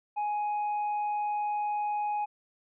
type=tone; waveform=triangle; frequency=834 Hz; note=G#5; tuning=7 cents sharp; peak=-26 dBFS; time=0.16-2.26 s; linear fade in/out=20 ms; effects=resampled to 8000 Hz